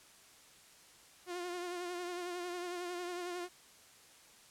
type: tone with vibrato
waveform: sawtooth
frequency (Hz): 354.2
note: F4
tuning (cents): +24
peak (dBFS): -35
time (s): 1.26-3.49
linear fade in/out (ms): 50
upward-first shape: triangle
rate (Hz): 11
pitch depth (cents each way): 47
effects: white hiss -60 dBFS RMS until 4.5 s + low-pass 10000 Hz 12 dB/octave